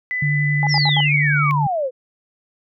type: tone with pitch glide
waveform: sine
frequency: 2000 to 2258 Hz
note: B6 to C#7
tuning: +21 to +31 cents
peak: -20 dBFS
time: 0.11-1.51 s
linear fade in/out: 0 ms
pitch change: +210 cents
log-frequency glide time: 1.04-1.15 s
type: tone with vibrato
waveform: sine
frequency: 146.8 Hz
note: D3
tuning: in tune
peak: -17 dBFS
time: 0.22-1.67 s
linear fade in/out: 5 ms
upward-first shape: sine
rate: 11 Hz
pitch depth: 15 cents each way
type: tone bursts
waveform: sine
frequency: 829 Hz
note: G#5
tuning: 3 cents flat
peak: -19 dBFS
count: 4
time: 0.63-1.004 s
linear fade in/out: 0 ms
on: 38 ms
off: 74 ms
type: exponential sweep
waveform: sine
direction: down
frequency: 5830 to 489 Hz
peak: -18 dBFS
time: 0.68-1.91 s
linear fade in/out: 50 ms
effects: none